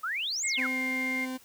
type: exponential two-way sweep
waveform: sine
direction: up then down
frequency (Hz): 1221 to 8280 to 1221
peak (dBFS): -29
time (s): 0.03-0.67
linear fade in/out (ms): 10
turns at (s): 0.46
type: tone with pitch glide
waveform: sine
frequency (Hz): 2146 to 2113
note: C7 to C7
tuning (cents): +43 to +16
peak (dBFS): -29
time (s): 0.43-1.26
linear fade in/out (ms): 20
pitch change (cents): -27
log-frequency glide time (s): 0.67-0.79
type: tone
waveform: 40% pulse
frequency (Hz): 258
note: C4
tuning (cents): -24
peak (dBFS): -32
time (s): 0.57-1.38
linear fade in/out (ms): 20
effects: white hiss -57 dBFS RMS until 1.44 s